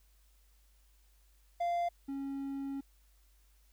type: tone pair in turn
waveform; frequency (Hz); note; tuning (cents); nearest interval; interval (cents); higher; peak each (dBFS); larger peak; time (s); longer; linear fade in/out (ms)
triangle; 693 / 275; F5 / C#4; -14 / -14; octave + major third; 1600; first; -28 / -34; first; 1.6-1.89 / 2.08-2.81; second; 10
effects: added 50 Hz sine -63 dBFS peak until 3.72 s + white hiss -72 dBFS RMS until 3.72 s